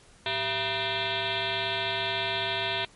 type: tone with frequency modulation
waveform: sine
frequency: 2093 Hz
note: C7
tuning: in tune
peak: -26 dBFS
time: 0.26-2.85 s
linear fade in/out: 2 ms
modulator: 284 Hz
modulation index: 6.1
effects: pink hiss -56 dBFS RMS until 2.95 s + MP3 48 kbps